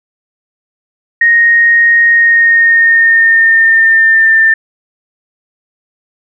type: tone with pitch glide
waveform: sine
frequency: 1864.7 to 1789.8 Hz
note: A#6 to A6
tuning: 0 to +29 cents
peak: -4 dBFS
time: 1.21-4.54 s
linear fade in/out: 5 ms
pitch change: -71 cents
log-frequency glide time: 2.08-4.38 s
effects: none